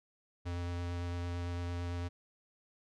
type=tone with vibrato; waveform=square; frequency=87.31 Hz; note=F2; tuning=in tune; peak=-36 dBFS; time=0.45-2.09 s; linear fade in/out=20 ms; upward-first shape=triangle; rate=8.9 Hz; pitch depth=13 cents each way; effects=low-pass 6000 Hz 12 dB/octave